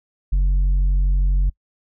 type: tone with tanh clipping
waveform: sine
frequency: 46.25 Hz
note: F#1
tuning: in tune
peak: -15 dBFS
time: 0.32-1.5 s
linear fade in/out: 10 ms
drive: 4 dB
effects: noise-tail reverb RT60 0.1 s tail -25 dB re dry